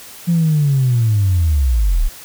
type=linear sweep; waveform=sine; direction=down; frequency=174.2 to 31.75 Hz; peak=-10 dBFS; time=0.27-2.09 s; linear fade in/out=20 ms; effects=tanh soft clip ceiling -7 dBFS + white hiss -37 dBFS RMS until 2.24 s